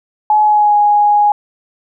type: tone with pitch glide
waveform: sine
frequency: 849 to 829.1 Hz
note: G#5 to G#5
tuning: +38 to -3 cents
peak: -7 dBFS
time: 0.3-1.32 s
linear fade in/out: 2 ms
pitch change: -41 cents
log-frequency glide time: 0.42-0.76 s
effects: none